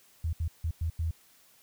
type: tone bursts at uneven times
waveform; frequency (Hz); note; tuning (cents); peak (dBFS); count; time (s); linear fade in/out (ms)
sine; 81.5; E2; -19; -27; 5; 0.24-0.33 / 0.4-0.48 / 0.64-0.71 / 0.81-0.9 / 0.99-1.11; 5
effects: white hiss -61 dBFS RMS until 1.62 s